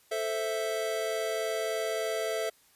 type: chord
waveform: square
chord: A minor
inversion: none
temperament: equal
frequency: 440 / 523.3 / 659.3 Hz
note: A4 / C5 / E5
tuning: 0 / 0 / 0 cents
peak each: -34 / -38 / -33 dBFS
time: 0.11-2.5 s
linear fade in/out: 10 ms
effects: white hiss -63 dBFS RMS until 2.75 s + resampled to 32000 Hz